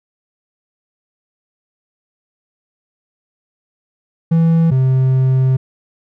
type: tone pair in turn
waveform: triangle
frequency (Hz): 164.81 / 130.81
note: E3 / C3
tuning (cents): 0 / 0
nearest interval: major third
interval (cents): 400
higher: first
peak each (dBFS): -7 / -8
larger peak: first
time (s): 4.31-4.71 / 4.71-5.57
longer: second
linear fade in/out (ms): 10
effects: none